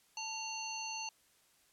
harmonic tone with a mistuned harmonic, 879 Hz, A5, 2 cents flat, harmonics 1 / 3 / 5 / 7, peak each -44 / -44 / -45 / -44 dBFS, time 0.17-1.09 s, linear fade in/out 2 ms, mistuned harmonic 3, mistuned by +83 cents, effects white hiss -69 dBFS RMS until 1.72 s + low-pass 12000 Hz 12 dB/octave

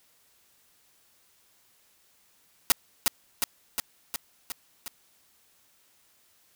white noise with echo, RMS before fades -19 dBFS, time 2.7-2.72 s, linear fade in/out 0 ms, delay 360 ms, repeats 6, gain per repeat -3 dB, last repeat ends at 4.88 s, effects white hiss -64 dBFS RMS until 6.55 s

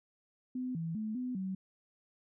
sine tone with pitch steps, 253.7 / 164.2 / 216.5 / 251.4 / 189.5 Hz, B3 / E3 / A3 / B3 / F#3, +47 / -6 / -28 / +31 / +42 cents, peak -34 dBFS, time 0.55-1.55 s, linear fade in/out 5 ms, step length 200 ms, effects none

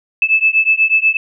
sine beating tone pair, 2615 / 2623.2 Hz, E7 / E7, -15 / -9 cents, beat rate 8.2 Hz, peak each -13 dBFS, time 0.22-1.17 s, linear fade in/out 2 ms, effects none

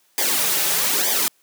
white noise with flanger, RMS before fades -20 dBFS, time 0.18-1.28 s, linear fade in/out 0 ms, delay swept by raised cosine 0.72 to 4.32 ms, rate 1.1 Hz, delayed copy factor -0.85, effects white hiss -61 dBFS RMS until 1.42 s + high-pass 200 Hz 12 dB/octave

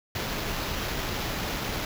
pink noise with sample-and-hold, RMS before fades -31 dBFS, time 0.15-1.85 s, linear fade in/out 2 ms, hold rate 8820 Hz, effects none

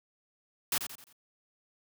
white noise with echo, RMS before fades -29 dBFS, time 0.72-0.78 s, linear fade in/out 2 ms, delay 87 ms, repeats 4, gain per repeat -8 dB, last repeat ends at 1.128 s, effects high-pass 80 Hz 12 dB/octave

